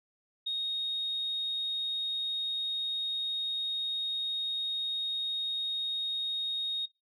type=tone; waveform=sine; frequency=3729 Hz; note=A#7; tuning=in tune; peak=-29 dBFS; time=0.46-6.86 s; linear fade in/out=10 ms; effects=noise-tail reverb RT60 0.2 s tail -22 dB re dry + tanh soft clip ceiling -25 dBFS